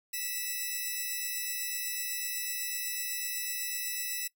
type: tone pair together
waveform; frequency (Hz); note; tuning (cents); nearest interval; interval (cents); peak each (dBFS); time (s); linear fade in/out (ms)
5% pulse; 1966 / 2624; B6 / E7; -8 / -9; perfect fourth; 499; -26; 0.13-4.28; 10
effects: noise-tail reverb RT60 0.1 s tail -20 dB re dry